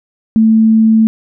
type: tone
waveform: sine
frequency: 221.5 Hz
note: A3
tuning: 12 cents sharp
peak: -5 dBFS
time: 0.36-1.07 s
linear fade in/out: 0 ms
effects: none